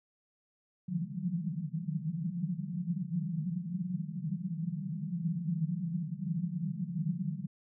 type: band-pass noise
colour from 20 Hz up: white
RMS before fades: -35 dBFS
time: 0.88-7.47 s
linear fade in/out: 10 ms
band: 150 to 190 Hz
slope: 96 dB/octave
effects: none